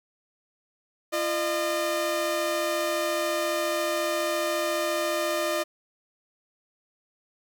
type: tone pair together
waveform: sawtooth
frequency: 341.2 / 608 Hz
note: F4 / D#5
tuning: -40 / -40 cents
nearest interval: minor seventh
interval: 1000 cents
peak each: -27 / -22 dBFS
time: 1.12-5.64 s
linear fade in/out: 20 ms
effects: none